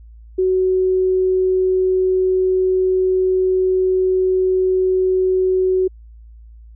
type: tone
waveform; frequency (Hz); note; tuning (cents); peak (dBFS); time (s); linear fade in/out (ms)
sine; 372.9; F#4; +14; -13; 0.38-5.88; 10
effects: added 56 Hz sine -38 dBFS peak until 6.75 s